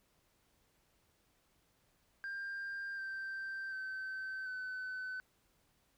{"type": "tone with pitch steps", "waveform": "sine", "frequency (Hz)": [1594, 1566.6, 1539.7, 1513.3], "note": ["G6", "G6", "G6", "F#6"], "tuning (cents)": [28, -2, -32, 39], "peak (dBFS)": -37, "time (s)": [2.24, 5.2], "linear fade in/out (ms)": 0, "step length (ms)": 740, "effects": ["tanh soft clip ceiling -38 dBFS", "pink hiss -74 dBFS RMS until 5.97 s"]}